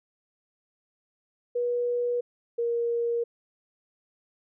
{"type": "tone pair in turn", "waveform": "sine", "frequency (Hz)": [484.3, 470], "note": ["B4", "A#4"], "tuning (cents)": [-34, 14], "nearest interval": "minor second", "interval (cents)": 52, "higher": "first", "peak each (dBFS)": -24, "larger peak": "neither", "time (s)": [[1.55, 2.21], [2.58, 3.24]], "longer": "neither", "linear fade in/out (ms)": 10, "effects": []}